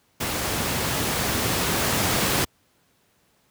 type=noise with level ramp; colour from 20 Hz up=pink; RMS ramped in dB=-26 to -21 dBFS; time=0.2-2.45 s; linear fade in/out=10 ms; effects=pink hiss -64 dBFS RMS until 3.5 s + high-pass 80 Hz 12 dB/octave